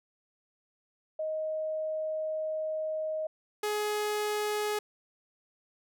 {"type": "tone pair in turn", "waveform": ["sine", "sawtooth"], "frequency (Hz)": [626, 420.2], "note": ["D#5", "G#4"], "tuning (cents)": [10, 20], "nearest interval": "perfect fifth", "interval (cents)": 690, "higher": "first", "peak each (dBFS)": [-30, -25], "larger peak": "second", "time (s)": [[1.19, 3.27], [3.63, 4.79]], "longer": "first", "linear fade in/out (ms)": 5, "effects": []}